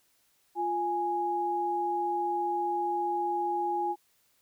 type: tone pair together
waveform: sine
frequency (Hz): 349 / 830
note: F4 / G#5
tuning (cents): -1 / -1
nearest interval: octave + minor third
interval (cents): 1500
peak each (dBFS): -33 / -28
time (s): 0.55-3.96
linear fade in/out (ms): 50
effects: white hiss -69 dBFS RMS until 4.41 s